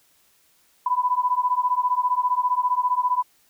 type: beating tone pair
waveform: sine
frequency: 987.8 / 1002.8 Hz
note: B5 / B5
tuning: 0 / +26 cents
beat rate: 15 Hz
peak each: -22 dBFS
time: 0.86-3.23 s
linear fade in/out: 5 ms
effects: white hiss -61 dBFS RMS until 3.49 s